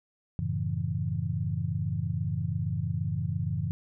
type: chord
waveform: sine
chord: F# minor seventh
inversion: none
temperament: equal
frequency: 92.5 / 110 / 138.59 / 164.81 Hz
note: F#2 / A2 / C#3 / E3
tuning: 0 / 0 / 0 / 0 cents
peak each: -33 dBFS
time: 0.39-3.71 s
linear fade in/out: 0 ms
effects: none